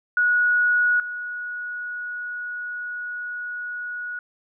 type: tone pair in turn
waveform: sine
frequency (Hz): 1459 / 1459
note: F#6 / F#6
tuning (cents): -25 / -25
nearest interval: unison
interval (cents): 0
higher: neither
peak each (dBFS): -16 / -28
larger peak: first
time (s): 0.17-1 / 1-4.19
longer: second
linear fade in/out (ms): 2
effects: none